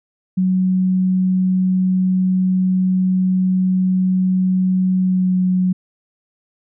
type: tone with pitch glide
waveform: sine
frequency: 185.6 to 183.79 Hz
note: F#3 to F#3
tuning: +6 to -11 cents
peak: -13 dBFS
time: 0.37-5.73 s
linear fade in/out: 10 ms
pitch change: -17 cents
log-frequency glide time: 4.99-5.37 s
effects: none